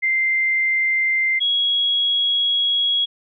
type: tone pair in turn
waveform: sine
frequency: 2088 / 3321 Hz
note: C7 / G#7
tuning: -4 / -1 cents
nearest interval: minor sixth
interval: 803 cents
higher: second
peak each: -16 dBFS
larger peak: neither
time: 0.02-1.4 / 1.4-3.06 s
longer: second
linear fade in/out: 20 ms
effects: none